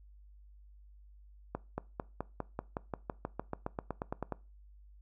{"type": "accelerating click train", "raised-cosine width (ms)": 1, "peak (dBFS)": -21, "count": 19, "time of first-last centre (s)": [1.55, 4.323], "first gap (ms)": 230, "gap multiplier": 0.95, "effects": ["noise-tail reverb RT60 0.3 s tail -21 dB re dry", "added 50 Hz sine -54 dBFS peak until 5.01 s"]}